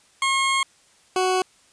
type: tone pair in turn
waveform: 20% pulse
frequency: 1080 / 371 Hz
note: C#6 / F#4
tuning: -45 / +5 cents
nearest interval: octave + tritone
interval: 1850 cents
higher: first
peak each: -14 dBFS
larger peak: neither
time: 0.22-0.63 / 1.16-1.42 s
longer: first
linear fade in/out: 2 ms
effects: white hiss -57 dBFS RMS until 1.72 s + resampled to 22050 Hz